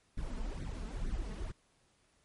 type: noise with flanger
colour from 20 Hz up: brown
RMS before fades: -38 dBFS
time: 0.17-1.52 s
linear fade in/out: 10 ms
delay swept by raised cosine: 0.49 to 4.69 ms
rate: 2.2 Hz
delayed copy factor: +0.85
effects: pink hiss -71 dBFS RMS until 2.24 s + MP3 48 kbps